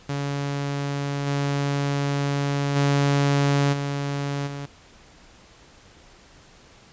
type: tone with level steps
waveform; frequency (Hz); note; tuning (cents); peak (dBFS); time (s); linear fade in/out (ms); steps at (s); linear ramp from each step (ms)
sawtooth; 141.5; C#3; +36; -21 / -18 / -14 / -21 / -27; 0.09-4.66; 5; 1.26 / 2.75 / 3.72 / 4.46; 20
effects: pink hiss -51 dBFS RMS until 6.92 s + resampled to 16000 Hz